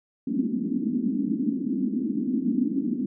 white band-pass noise, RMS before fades -26 dBFS, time 0.27-3.06 s, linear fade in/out 5 ms, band 210 to 280 Hz, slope 48 dB/octave, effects none

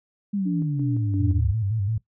sine exponential sweep, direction down, 208 to 70.4 Hz, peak -22 dBFS, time 0.33-1.52 s, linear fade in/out 10 ms
sine tone with tremolo, 290 Hz, D4, 22 cents flat, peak -24 dBFS, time 0.45-1.41 s, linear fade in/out 20 ms, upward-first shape square, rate 2.9 Hz, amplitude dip 55%
sine tone with vibrato, 104.8 Hz, G#2, 16 cents sharp, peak -22 dBFS, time 1.2-1.98 s, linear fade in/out 5 ms, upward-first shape square, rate 5.9 Hz, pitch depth 110 cents each way
effects noise-tail reverb RT60 0.1 s tail -17 dB re dry

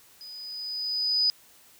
sine tone with level ramp, 4978 Hz, D#8, in tune, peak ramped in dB -41 to -19 dBFS, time 0.21-1.3 s, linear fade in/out 0 ms, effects white hiss -56 dBFS RMS until 1.79 s

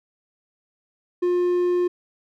triangle tone, 355.4 Hz, F4, 30 cents sharp, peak -16 dBFS, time 1.22-1.88 s, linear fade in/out 10 ms, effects none

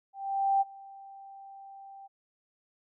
sine tone with ADSR envelope, 785 Hz, G5, 2 cents sharp, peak -21 dBFS, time 0.13-2.08 s, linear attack 480 ms, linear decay 26 ms, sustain -24 dB, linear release 22 ms, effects none

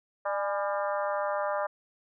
harmonic tone with a mistuned harmonic, 199.6 Hz, G3, 32 cents sharp, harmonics 3 / 4 / 5 / 6 / 7 / 8 / 9, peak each -30 / -35 / -36 / -35 / -40 / -42 / -46 dBFS, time 0.25-1.67 s, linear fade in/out 10 ms, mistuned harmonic 4, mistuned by +58 cents, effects none

